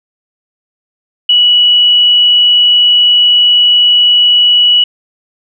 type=tone; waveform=sine; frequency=2937 Hz; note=F#7; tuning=13 cents flat; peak=-4 dBFS; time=1.29-4.84 s; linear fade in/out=5 ms; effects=none